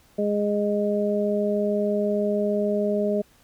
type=harmonic tone; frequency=206.4 Hz; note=G#3; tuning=10 cents flat; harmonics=1 / 2 / 3; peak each=-25 / -25 / -25 dBFS; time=0.18-3.22 s; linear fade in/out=10 ms; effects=pink hiss -58 dBFS RMS until 3.43 s